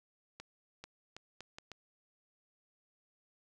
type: accelerating click train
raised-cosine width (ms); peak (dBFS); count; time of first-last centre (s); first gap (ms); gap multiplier
0.2; -29; 6; 0.4-1.717; 440; 0.74
effects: none